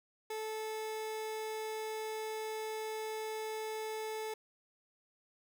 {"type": "tone", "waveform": "30% pulse", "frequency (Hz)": 436.2, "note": "A4", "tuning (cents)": -15, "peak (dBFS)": -35, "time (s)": [0.3, 4.34], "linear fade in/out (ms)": 5, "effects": []}